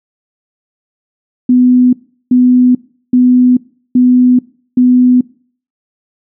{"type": "tone bursts", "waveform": "sine", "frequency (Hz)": 249.8, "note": "B3", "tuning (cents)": 20, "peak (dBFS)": -4, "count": 5, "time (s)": [1.49, 5.21], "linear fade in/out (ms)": 5, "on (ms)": 440, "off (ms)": 380, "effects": ["noise-tail reverb RT60 0.5 s tail -23 dB re dry"]}